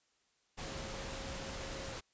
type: tone in noise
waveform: sine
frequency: 540 Hz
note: C#5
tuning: 45 cents flat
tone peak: -49 dBFS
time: 0.62-1.95 s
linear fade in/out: 20 ms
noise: pink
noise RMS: -43 dBFS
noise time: 0.57-2.01 s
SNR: -9 dB
effects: white hiss -75 dBFS RMS until 2.13 s + resampled to 16000 Hz